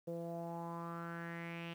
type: tone with low-pass filter sweep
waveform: sawtooth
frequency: 168.7 Hz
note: E3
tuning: 40 cents sharp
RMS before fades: -44 dBFS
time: 0.07-1.74 s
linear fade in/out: 10 ms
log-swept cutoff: 500 to 2900 Hz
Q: 4.9
effects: 11-bit